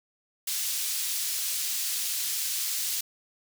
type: high-pass noise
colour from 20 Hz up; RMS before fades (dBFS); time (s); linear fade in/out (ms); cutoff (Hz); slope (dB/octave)
pink; -30; 0.47-3.01; 5; 4500; 12
effects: none